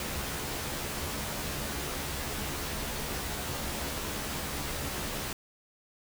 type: noise with comb filter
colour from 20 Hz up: pink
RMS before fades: -35 dBFS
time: 0-5.33 s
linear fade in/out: 2 ms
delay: 14 ms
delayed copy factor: +0.6
effects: none